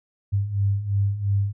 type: beating tone pair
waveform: sine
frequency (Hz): 98 / 100.9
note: G2 / G#2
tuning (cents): 0 / -49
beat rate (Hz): 2.9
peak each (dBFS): -26 / -21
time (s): 0.32-1.53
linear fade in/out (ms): 20
effects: none